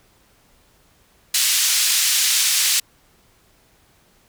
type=band-pass noise; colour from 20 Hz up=white; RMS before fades=-18 dBFS; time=1.34-2.8 s; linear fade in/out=5 ms; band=2600 to 8400 Hz; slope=12 dB/octave; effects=pink hiss -57 dBFS RMS until 4.28 s